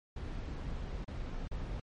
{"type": "noise with dropouts", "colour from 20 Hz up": "brown", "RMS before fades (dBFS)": -39, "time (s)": [0.16, 1.8], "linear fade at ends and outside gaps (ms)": 5, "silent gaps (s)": [[1.046, 1.078], [1.477, 1.513]], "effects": ["low-pass 5000 Hz 12 dB/octave", "MP3 48 kbps"]}